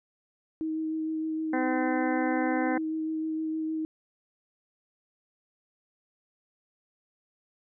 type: tone with vibrato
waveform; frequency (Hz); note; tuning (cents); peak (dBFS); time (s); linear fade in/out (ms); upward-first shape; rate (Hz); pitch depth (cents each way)
sine; 316.2; D#4; +28; -28; 0.61-3.85; 0; sine; 6.5; 11
type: harmonic tone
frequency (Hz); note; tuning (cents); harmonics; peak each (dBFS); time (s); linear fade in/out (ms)
255.7; C4; -40; 1 / 2 / 3 / 4 / 5 / 6 / 7 / 8; -30 / -33 / -32 / -39 / -46 / -37 / -39 / -40; 1.53-2.78; 5
effects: none